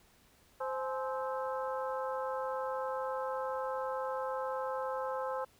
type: harmonic tone with a mistuned harmonic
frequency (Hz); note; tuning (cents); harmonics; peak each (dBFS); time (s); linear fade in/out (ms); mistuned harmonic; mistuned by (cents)
261; C4; -4; 2 / 3 / 4 / 5 / 6; -36 / -40 / -41 / -43 / -50; 0.6-5.45; 10; 3; +140
effects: pink hiss -65 dBFS RMS until 5.59 s